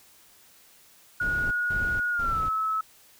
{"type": "tone with pitch glide", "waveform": "sine", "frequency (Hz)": [1448, 1297.5], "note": ["F#6", "E6"], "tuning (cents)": [-38, -28], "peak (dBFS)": -24, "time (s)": [1.2, 2.81], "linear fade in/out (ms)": 5, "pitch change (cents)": -190, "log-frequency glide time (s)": [2.11, 2.41]}
{"type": "noise bursts", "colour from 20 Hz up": "brown", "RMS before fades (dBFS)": -34, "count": 3, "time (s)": [1.21, 2.49], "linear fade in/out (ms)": 5, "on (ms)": 300, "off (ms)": 190}
{"effects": ["white hiss -56 dBFS RMS until 3.19 s"]}